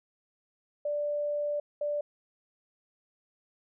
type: tone bursts at uneven times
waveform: sine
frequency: 587.3 Hz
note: D5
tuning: in tune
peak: -28 dBFS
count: 2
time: 0.85-1.6 / 1.81-2.01 s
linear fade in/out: 5 ms
effects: none